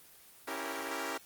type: chord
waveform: 10% pulse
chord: C# diminished seventh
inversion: none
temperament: equal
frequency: 277.2 / 329.6 / 392 / 466.2 Hz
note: C#4 / E4 / G4 / Bb4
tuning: 0 / 0 / 0 / 0 cents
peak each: -33 dBFS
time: 0.47-1.18 s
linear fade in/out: 10 ms
effects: white hiss -57 dBFS RMS until 1.25 s + Opus 24 kbps